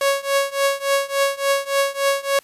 sawtooth tone with tremolo, 554 Hz, C#5, 1 cent flat, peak -10 dBFS, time 0.01-2.39 s, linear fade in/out 2 ms, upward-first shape triangle, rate 3.5 Hz, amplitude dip 95%, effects white hiss -52 dBFS RMS until 2.43 s + resampled to 32000 Hz

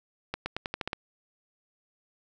accelerating click train, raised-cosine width 0.3 ms, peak -15 dBFS, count 8, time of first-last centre 0.34-0.931 s, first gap 120 ms, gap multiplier 0.88, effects none

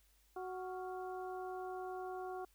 harmonic tone with a mistuned harmonic, 370 Hz, F#4, in tune, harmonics 1 / 2 / 3 / 4, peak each -44 / -45 / -52 / -55 dBFS, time 0.36-2.45 s, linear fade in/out 5 ms, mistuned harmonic 4, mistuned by -100 cents, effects added 50 Hz sine -70 dBFS peak until 2.54 s + white hiss -73 dBFS RMS until 2.54 s

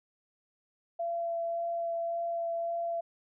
sine tone with vibrato, 677 Hz, E5, 46 cents sharp, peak -30 dBFS, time 0.99-3.01 s, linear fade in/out 10 ms, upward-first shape sine, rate 1.8 Hz, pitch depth 10 cents each way, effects none

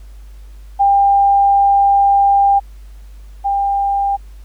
sine tone pair in turn, 797 / 797 Hz, G5 / G5, +28 / +28 cents, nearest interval unison, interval 0 cents, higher neither, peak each -8 / -13 dBFS, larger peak first, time 0.79-2.6 / 3.44-4.17 s, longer first, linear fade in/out 20 ms, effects added 50 Hz sine -33 dBFS peak until 4.44 s + pink hiss -53 dBFS RMS until 4.44 s

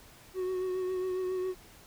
triangle tone with vibrato, 370 Hz, F#4, in tune, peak -28 dBFS, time 0.34-1.55 s, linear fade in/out 50 ms, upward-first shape triangle, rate 7.3 Hz, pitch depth 30 cents each way, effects pink hiss -55 dBFS RMS until 1.86 s

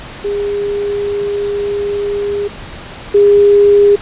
sine tone pair in turn, 407 / 407 Hz, G#4 / G#4, -35 / -35 cents, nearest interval unison, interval 0 cents, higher neither, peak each -14 / -4 dBFS, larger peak second, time 0.24-2.48 / 3.14-3.96 s, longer first, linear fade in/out 10 ms, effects pink hiss -30 dBFS RMS until 4.01 s + resampled to 8000 Hz

